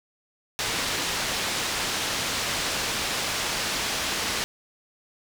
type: low-pass noise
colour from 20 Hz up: white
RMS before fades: -28 dBFS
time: 0.59-4.44 s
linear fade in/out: 0 ms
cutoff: 5300 Hz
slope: 12 dB/octave
effects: none